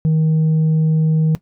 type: tone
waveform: sine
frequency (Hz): 157.8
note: D#3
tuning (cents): +25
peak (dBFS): -9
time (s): 0.05-1.35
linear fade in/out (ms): 0
effects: noise-tail reverb RT60 0.1 s tail -17 dB re dry + tanh soft clip ceiling -11 dBFS